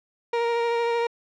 30% pulse tone with vibrato, 468.4 Hz, A#4, 8 cents sharp, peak -19 dBFS, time 0.33-1.07 s, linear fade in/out 5 ms, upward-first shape sine, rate 13 Hz, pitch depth 14 cents each way, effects low-pass 3000 Hz 12 dB/octave

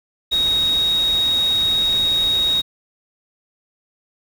sine tone in noise, 3769 Hz, A#7, 18 cents sharp, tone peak -15 dBFS, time 0.31-2.62 s, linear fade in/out 20 ms, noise pink, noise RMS -32 dBFS, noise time 0.31-2.62 s, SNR +14 dB, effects none

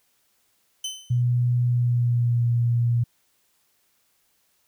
25% pulse tone with exponential decay, 3047 Hz, G7, 50 cents flat, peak -22 dBFS, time 0.84-1.22 s, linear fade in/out 5 ms, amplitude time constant 81 ms
sine tone with pitch glide, 122.2 to 118.86 Hz, B2 to A#2, -18 to +34 cents, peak -18 dBFS, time 1.1-3.04 s, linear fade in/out 10 ms, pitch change -48 cents, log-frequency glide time 1.65-2.46 s
effects white hiss -67 dBFS RMS until 4.67 s

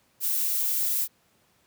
violet noise, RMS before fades -26 dBFS, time 0.2-1.08 s, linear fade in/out 50 ms, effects pink hiss -65 dBFS RMS until 1.66 s + high-pass 100 Hz 12 dB/octave

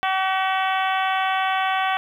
harmonic tone with a mistuned harmonic, 380.3 Hz, F#4, 48 cents sharp, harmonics 2 / 3 / 4 / 5 / 6 / 7 / 8 / 9, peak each -22 / -26 / -28 / -30 / -32 / -33 / -34 / -35 dBFS, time 0.03-1.97 s, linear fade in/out 0 ms, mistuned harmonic 6, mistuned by -20 cents, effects 9-bit

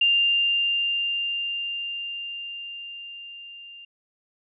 sine tone with level ramp, 2794 Hz, F7, in tune, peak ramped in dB -16 to -41 dBFS, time 0.01-3.85 s, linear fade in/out 5 ms, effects none

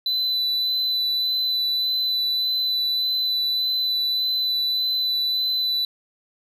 triangle tone with vibrato, 4000 Hz, B7, 21 cents sharp, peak -19 dBFS, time 0.06-5.85 s, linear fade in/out 2 ms, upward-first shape sine, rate 1.7 Hz, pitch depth 12 cents each way, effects none

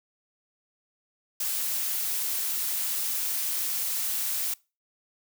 blue noise, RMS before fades -29 dBFS, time 1.4-4.54 s, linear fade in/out 5 ms, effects noise-tail reverb RT60 0.3 s tail -24 dB re dry

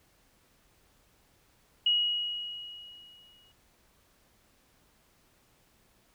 sine tone with exponential decay, 2900 Hz, F#7, 35 cents flat, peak -21 dBFS, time 1.86-3.52 s, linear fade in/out 5 ms, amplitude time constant 360 ms, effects pink hiss -66 dBFS RMS until 6.14 s

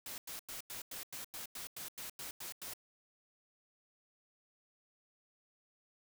white noise bursts, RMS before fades -45 dBFS, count 13, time 0.06-2.736 s, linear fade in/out 2 ms, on 120 ms, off 93 ms, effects none

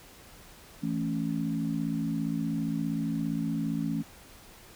sine chord, A major, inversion second, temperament equal, 164.81 / 220 / 277.2 Hz, E3 / A3 / C#4, 0 / 0 / 0 cents, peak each -32 dBFS, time 0.82-4.03 s, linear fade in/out 20 ms, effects pink hiss -52 dBFS RMS until 4.75 s

